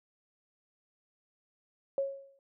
sine tone with exponential decay, 549 Hz, C#5, 17 cents flat, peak -25 dBFS, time 1.98-2.39 s, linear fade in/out 1 ms, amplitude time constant 87 ms, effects none

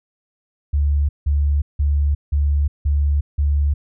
sine tone bursts, 72.2 Hz, D2, 29 cents flat, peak -14 dBFS, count 6, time 0.73-3.74 s, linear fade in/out 10 ms, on 360 ms, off 170 ms, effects none

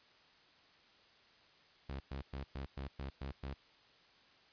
sawtooth tone bursts, 68 Hz, C#2, 33 cents flat, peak -37 dBFS, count 8, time 1.89-3.54 s, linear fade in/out 5 ms, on 110 ms, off 110 ms, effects white hiss -65 dBFS RMS until 4.52 s + resampled to 11025 Hz

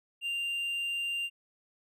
triangle tone, 2787 Hz, F7, 4 cents flat, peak -29 dBFS, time 0.21-1.3 s, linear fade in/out 50 ms, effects none

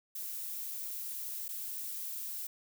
violet noise with dropouts, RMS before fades -40 dBFS, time 0.15-2.47 s, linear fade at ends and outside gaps 5 ms, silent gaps 1.482-1.488 s, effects none

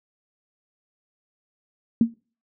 sine tone with exponential decay, 230 Hz, A#3, 23 cents flat, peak -10 dBFS, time 2.01-2.14 s, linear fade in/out 2 ms, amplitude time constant 28 ms, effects noise-tail reverb RT60 0.4 s tail -26 dB re dry

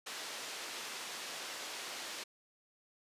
white band-pass noise, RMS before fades -44 dBFS, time 0.06-2.24 s, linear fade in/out 10 ms, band 320 to 5500 Hz, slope 12 dB/octave, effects resampled to 32000 Hz

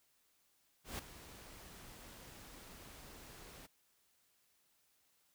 pink noise with ADSR envelope, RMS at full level -42 dBFS, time 0.84-3.67 s, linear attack 150 ms, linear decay 5 ms, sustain -13 dB, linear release 14 ms, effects white hiss -75 dBFS RMS until 5.34 s

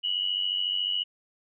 sine tone pair together, 2900 / 2994 Hz, F#7 / F#7, -35 / +20 cents, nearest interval minor second, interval 55 cents, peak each -27 / -30 dBFS, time 0.03-1.04 s, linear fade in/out 20 ms, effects none

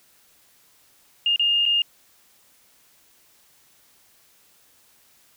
sine tone with dropouts, 2828 Hz, F7, 21 cents sharp, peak -17 dBFS, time 1.26-1.82 s, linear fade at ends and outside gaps 2 ms, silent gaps 1.361-1.395 / 1.655-1.661 s, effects white hiss -58 dBFS RMS until 5.36 s

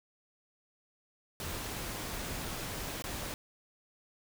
pink noise with dropouts, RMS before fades -39 dBFS, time 1.4-3.34 s, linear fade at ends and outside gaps 1 ms, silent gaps 3.022-3.04 s, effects none

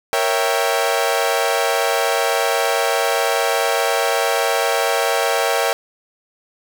sawtooth chord, A# diminished seventh, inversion none, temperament equal, 466.2 / 554.4 / 659.3 / 784 Hz, A#4 / C#5 / E5 / G5, 0 / 0 / 0 / 0 cents, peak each -18 dBFS, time 0.13-5.73 s, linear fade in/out 0 ms, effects none

